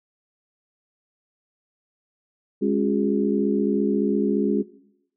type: harmonic tone with a mistuned harmonic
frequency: 68.8 Hz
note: C#2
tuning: 12 cents flat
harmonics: 3 / 4 / 5 / 6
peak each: -23 / -24 / -25 / -26 dBFS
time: 2.61-4.63 s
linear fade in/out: 20 ms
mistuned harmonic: 5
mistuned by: +70 cents
effects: noise-tail reverb RT60 0.8 s tail -19 dB re dry